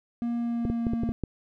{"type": "tone with pitch glide", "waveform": "triangle", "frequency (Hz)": [236.2, 231.6], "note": ["A#3", "A#3"], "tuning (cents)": [23, -11], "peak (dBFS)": -24, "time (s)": [0.22, 1.12], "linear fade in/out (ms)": 0, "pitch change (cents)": -34, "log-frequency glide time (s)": [0.37, 0.95]}
{"type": "clicks", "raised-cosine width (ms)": 3, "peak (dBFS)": -15, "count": 7, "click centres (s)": [0.652, 0.7, 0.868, 0.935, 1.035, 1.091, 1.237]}
{"effects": []}